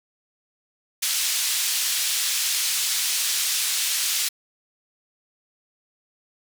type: band-pass noise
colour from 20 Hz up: pink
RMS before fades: -24 dBFS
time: 1.02-4.29 s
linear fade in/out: 10 ms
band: 3500 to 13000 Hz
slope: 12 dB/octave
effects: none